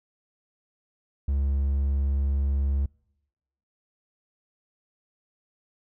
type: tone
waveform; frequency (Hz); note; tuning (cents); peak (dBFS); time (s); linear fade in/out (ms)
triangle; 69.3; C#2; 0; -20; 1.28-2.86; 5
effects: noise-tail reverb RT60 0.9 s tail -26 dB re dry